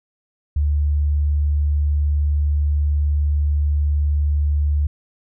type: tone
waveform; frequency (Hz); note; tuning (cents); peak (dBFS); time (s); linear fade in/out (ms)
sine; 73.42; D2; 0; -15; 0.56-4.87; 5
effects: none